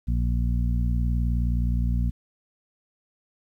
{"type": "harmonic tone", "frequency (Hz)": 59.3, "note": "A#1", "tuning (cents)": 30, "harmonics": [1, 2, 3, 4], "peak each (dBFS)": [-22, -28, -32, -34], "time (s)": [0.07, 2.11], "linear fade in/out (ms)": 20, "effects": ["10-bit"]}